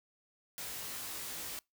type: noise with comb filter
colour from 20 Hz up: white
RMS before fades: -42 dBFS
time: 0.58-1.59 s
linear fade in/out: 0 ms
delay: 19 ms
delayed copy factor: +0.8
effects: noise-tail reverb RT60 0.2 s tail -25 dB re dry